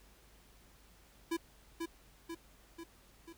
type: tone with echo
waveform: square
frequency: 333.4 Hz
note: E4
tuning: 20 cents sharp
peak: -33 dBFS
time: 1.31-1.37 s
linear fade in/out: 10 ms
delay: 490 ms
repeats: 4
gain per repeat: -4 dB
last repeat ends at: 3.33 s
effects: added 50 Hz sine -64 dBFS peak until 3.37 s + pink hiss -64 dBFS RMS until 3.37 s